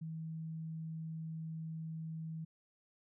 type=tone; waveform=sine; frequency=160.7 Hz; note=E3; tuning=44 cents flat; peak=-40 dBFS; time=0.01-2.45 s; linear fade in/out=10 ms; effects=none